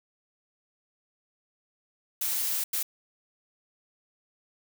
blue noise bursts at uneven times, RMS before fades -29 dBFS, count 2, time 2.21-2.64 / 2.73-2.83 s, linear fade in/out 5 ms, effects none

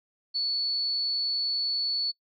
sine tone, 4435 Hz, C#8, in tune, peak -25 dBFS, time 0.34-2.12 s, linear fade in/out 20 ms, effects noise-tail reverb RT60 0.1 s tail -25 dB re dry

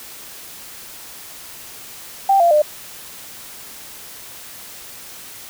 sine tone with pitch steps, 784 / 686.5 / 601.1 Hz, G5 / F5 / D5, 0 / -30 / +40 cents, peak -10 dBFS, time 2.29-2.62 s, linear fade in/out 5 ms, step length 110 ms, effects white hiss -37 dBFS RMS until 5.49 s

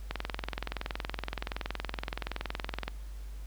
click train, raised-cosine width 0.3 ms, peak -17 dBFS, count 60, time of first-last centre 0.11-2.88 s, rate 21.3 Hz, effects added 50 Hz sine -39 dBFS peak until 3.46 s + pink hiss -58 dBFS RMS until 3.46 s

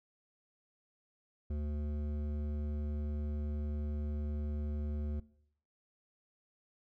sine tone with hard clipping, 74.1 Hz, D2, 16 cents sharp, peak -36 dBFS, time 1.5-5.2 s, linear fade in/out 5 ms, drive 12 dB, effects noise-tail reverb RT60 0.7 s tail -20 dB re dry

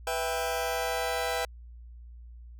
sawtooth chord, E minor, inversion second, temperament just, 494.4 / 659.3 / 791.1 Hz, B4 / E5 / G5, +2 / 0 / +16 cents, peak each -29 dBFS, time 0.07-1.45 s, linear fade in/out 2 ms, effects added 59 Hz sine -44 dBFS peak until 2.59 s

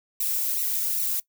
violet noise with flanger, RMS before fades -26 dBFS, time 0.2-1.2 s, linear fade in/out 5 ms, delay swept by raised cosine 0.59 to 2.49 ms, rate 2.5 Hz, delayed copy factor -0.95, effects noise-tail reverb RT60 0.1 s tail -20 dB re dry

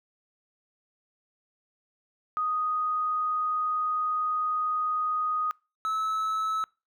sine / triangle tone pair in turn, 1244.5 / 1299.4 Hz, D#6 / E6, 0 / -25 cents, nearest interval minor second, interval 75 cents, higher second, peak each -25 / -24 dBFS, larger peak second, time 2.37-5.51 / 5.85-6.64 s, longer first, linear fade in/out 0 ms, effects noise-tail reverb RT60 0.3 s tail -26 dB re dry

